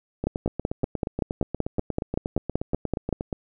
two click trains, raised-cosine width 2 ms, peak -10 / -14 dBFS, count 16 / 27, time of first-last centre 0.27-3.127 / 0.24-3.328 s, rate 5.25 / 8.42 Hz, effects none

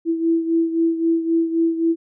sine beating tone pair, 329.6 / 333.4 Hz, E4 / E4, 0 / +20 cents, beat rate 3.8 Hz, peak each -17 / -23 dBFS, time 0.05-1.96 s, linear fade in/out 50 ms, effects none

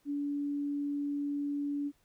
sine tone, 287 Hz, D4, 40 cents flat, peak -31 dBFS, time 0.05-1.92 s, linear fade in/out 50 ms, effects pink hiss -71 dBFS RMS until 2.04 s

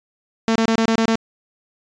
sawtooth tone bursts, 225.1 Hz, A3, 40 cents sharp, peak -11 dBFS, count 7, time 0.48-1.156 s, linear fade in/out 0 ms, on 76 ms, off 24 ms, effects resampled to 16000 Hz

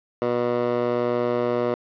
15% pulse tone with band-pass filter, 121.3 Hz, B2, 31 cents flat, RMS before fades -23 dBFS, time 0.22-1.74 s, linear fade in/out 0 ms, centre 630 Hz, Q 1.7, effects resampled to 11025 Hz + 8-bit

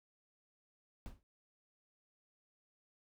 brown noise with exponential decay, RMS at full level -41 dBFS, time 1.06-1.23 s, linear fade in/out 0 ms, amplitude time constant 36 ms, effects none

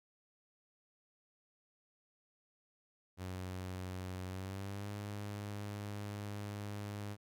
sawtooth tone with pitch glide, 92.5 to 102.64 Hz, F#2 to G#2, 0 to -20 cents, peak -37 dBFS, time 3.17-7.17 s, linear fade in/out 50 ms, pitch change +180 cents, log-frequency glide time 4.26-4.91 s, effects none

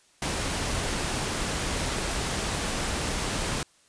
pink noise, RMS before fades -29 dBFS, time 0.22-3.63 s, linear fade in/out 2 ms, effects white hiss -61 dBFS RMS until 3.88 s + resampled to 22050 Hz

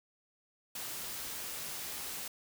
white noise, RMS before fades -41 dBFS, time 0.75-2.28 s, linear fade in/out 5 ms, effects none

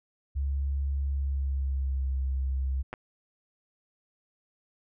sine tone with pitch glide, 69.3 to 66.29 Hz, C#2 to C2, 0 to +23 cents, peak -26 dBFS, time 0.35-2.83 s, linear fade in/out 20 ms, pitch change -77 cents, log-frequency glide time 1.11-2.1 s
clicks, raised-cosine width 0.5 ms, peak -22 dBFS, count 2, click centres 2.93 / 2.938 s
effects none

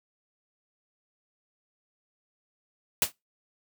white noise with exponential decay, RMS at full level -18 dBFS, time 3.02-3.12 s, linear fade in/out 2 ms, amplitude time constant 20 ms, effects noise-tail reverb RT60 0.2 s tail -23 dB re dry + high-pass 60 Hz 12 dB/octave

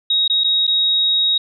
sine tone with dropouts, 3780 Hz, A#7, 23 cents sharp, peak -13 dBFS, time 0.1-1.38 s, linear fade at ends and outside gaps 5 ms, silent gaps 0.279-0.298 / 0.437-0.443 / 0.669-0.676 s, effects none

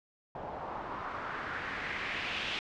white noise with low-pass filter sweep, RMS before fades -38 dBFS, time 0.35-2.59 s, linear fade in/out 2 ms, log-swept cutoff 740 to 3100 Hz, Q 2.3, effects low-pass 6000 Hz 12 dB/octave

